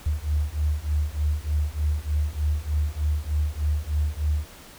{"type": "beating tone pair", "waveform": "sine", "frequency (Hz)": [73.42, 76.72], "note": ["D2", "D#2"], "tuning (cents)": [0, -24], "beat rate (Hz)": 3.3, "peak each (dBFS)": -25, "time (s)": [0.06, 4.46], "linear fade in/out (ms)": 5, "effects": ["pink hiss -46 dBFS RMS until 4.78 s"]}